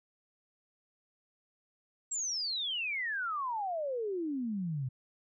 sine exponential sweep, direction down, 7690 to 123.47 Hz, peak -32 dBFS, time 2.11-4.89 s, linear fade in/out 10 ms, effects none

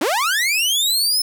sawtooth linear sweep, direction up, 246.9 to 5274 Hz, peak -13 dBFS, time 0.01-1.22 s, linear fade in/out 5 ms, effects none

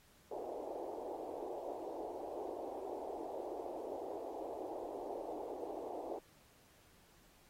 pink band-pass noise, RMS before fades -44 dBFS, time 0.31-6.19 s, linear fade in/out 5 ms, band 320 to 840 Hz, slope 48 dB/octave, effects pink hiss -67 dBFS RMS until 7.49 s + AAC 48 kbps

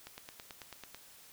click train, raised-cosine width 0.2 ms, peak -28 dBFS, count 9, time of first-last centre 0.07-0.946 s, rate 9.13 Hz, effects white hiss -57 dBFS RMS until 1.32 s

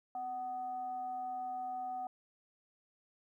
sine tone with frequency modulation, 749 Hz, F#5, 21 cents sharp, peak -37 dBFS, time 0.15-2.07 s, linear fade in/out 2 ms, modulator 492 Hz, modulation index 0.25, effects 13-bit

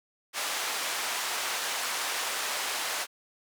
pink band-pass noise, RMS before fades -32 dBFS, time 0.33-3.07 s, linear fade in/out 50 ms, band 870 to 11000 Hz, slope 12 dB/octave, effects none

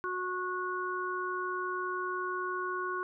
harmonic tone, 365.8 Hz, F#4, 20 cents flat, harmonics 1 / 3 / 4, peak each -37 / -35 / -37 dBFS, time 0.04-3.03 s, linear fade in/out 0 ms, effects none

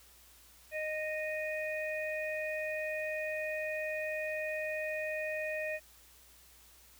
harmonic tone, 619 Hz, D#5, 9 cents flat, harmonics 1 / 3 / 4, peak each -36 / -40 / -40 dBFS, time 0.71-5.8 s, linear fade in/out 50 ms, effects added 60 Hz sine -65 dBFS peak until 6.99 s + white hiss -60 dBFS RMS until 6.99 s

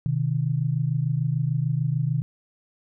sine tone pair together, 127.36 / 154.1 Hz, C3 / D#3, -46 / -16 cents, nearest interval minor third, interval 330 cents, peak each -24 dBFS, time 0.06-2.22 s, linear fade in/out 0 ms, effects none

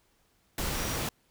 sine tone in noise, 5730 Hz, F8, 44 cents sharp, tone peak -42 dBFS, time 0.75-0.96 s, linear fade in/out 2 ms, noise pink, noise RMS -32 dBFS, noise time 0.58-1.09 s, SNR -13 dB, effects pink hiss -69 dBFS RMS until 1.3 s

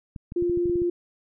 clicks, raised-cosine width 5 ms, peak -23 dBFS, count 9, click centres 0.162 / 0.321 / 0.424 / 0.497 / 0.574 / 0.657 / 0.697 / 0.757 / 0.819 s
sine tone, 349.2 Hz, F4, in tune, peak -21 dBFS, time 0.36-0.9 s, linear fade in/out 5 ms
effects none

